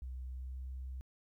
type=tone with pitch glide; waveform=sine; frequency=63.6 to 64.75 Hz; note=C2 to C2; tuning=-48 to -17 cents; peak=-39 dBFS; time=0.02-1.01 s; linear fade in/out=0 ms; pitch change=+31 cents; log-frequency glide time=0.26-0.65 s; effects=tanh soft clip ceiling -37 dBFS + 13-bit